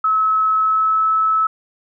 sine tone with pitch glide, 1292 to 1301.7 Hz, E6 to E6, -35 to -22 cents, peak -13 dBFS, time 0.04-1.47 s, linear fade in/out 5 ms, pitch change +13 cents, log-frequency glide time 0.55-1.04 s, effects none

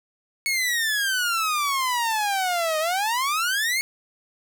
sawtooth exponential two-way sweep, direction down then up, 2217 to 614 to 2217 Hz, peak -18 dBFS, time 0.46-3.81 s, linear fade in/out 0 ms, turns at 2.79 s, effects none

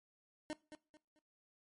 25% pulse tone with echo, 305.6 Hz, D#4, 31 cents flat, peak -36 dBFS, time 0.5-0.53 s, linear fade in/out 0 ms, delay 220 ms, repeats 3, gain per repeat -10 dB, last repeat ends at 1.19 s, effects noise-tail reverb RT60 0.3 s tail -20 dB re dry + MP3 48 kbps

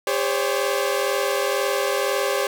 sawtooth tone cluster, 401.6 / 523 / 565 Hz, G4 / C5 / C#5, +42 / -1 / +33 cents, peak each -21 dBFS, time 0.07-2.47 s, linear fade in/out 2 ms, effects none

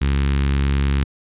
sawtooth tone with notch filter, 69.3 Hz, C#2, in tune, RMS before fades -18 dBFS, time 0.01-1.04 s, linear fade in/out 10 ms, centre 640 Hz, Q 0.55, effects resampled to 8000 Hz

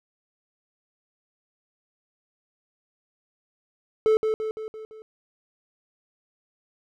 triangle tone with echo, 436.5 Hz, A4, 14 cents flat, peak -14 dBFS, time 4.06-4.17 s, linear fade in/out 0 ms, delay 170 ms, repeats 5, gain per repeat -5 dB, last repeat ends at 5.02 s, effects none

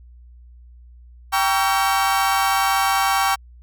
35% pulse chord, G diminished seventh, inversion none, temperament just, 784 / 940.8 / 1128.9 / 1354.7 Hz, G5 / Bb5 / Db6 / Fb6, 0 / +16 / +31 / +47 cents, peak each -18 / -24 / -20 / -24 dBFS, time 1.32-3.36 s, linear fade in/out 20 ms, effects added 60 Hz sine -42 dBFS peak until 3.62 s

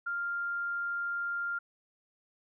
sine tone, 1396.9 Hz, F6, in tune, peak -31 dBFS, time 0.06-1.59 s, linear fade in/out 10 ms, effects none

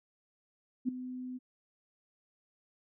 sine tone with ADSR envelope, 253.2 Hz, B3, 43 cents sharp, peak -25 dBFS, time 0.85-1.39 s, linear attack 35 ms, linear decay 7 ms, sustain -13 dB, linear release 26 ms, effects none

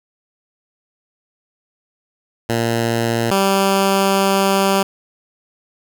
10% pulse tone pair in turn, 116 / 195.09 Hz, A#2 / G3, -8 / -8 cents, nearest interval major sixth, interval 900 cents, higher second, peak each -8 / -5 dBFS, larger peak second, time 2.49-3.31 / 3.31-4.83 s, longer second, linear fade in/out 5 ms, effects none

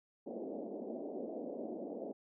pink band-pass noise, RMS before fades -43 dBFS, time 0.26-2.13 s, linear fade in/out 10 ms, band 220 to 670 Hz, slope 48 dB/octave, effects none

